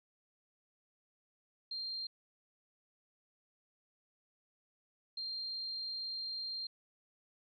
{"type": "tone bursts at uneven times", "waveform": "sine", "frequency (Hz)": 4186, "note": "C8", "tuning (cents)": 0, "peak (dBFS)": -38, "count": 2, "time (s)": [[1.71, 2.07], [5.17, 6.67]], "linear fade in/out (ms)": 5, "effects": []}